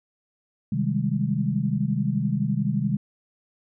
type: chord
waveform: sine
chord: Ab major seventh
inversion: first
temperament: equal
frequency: 130.81 / 155.56 / 196 / 207.7 Hz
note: C3 / Eb3 / G3 / Ab3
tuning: 0 / 0 / 0 / 0 cents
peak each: -27 dBFS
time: 0.72-2.97 s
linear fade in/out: 5 ms
effects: none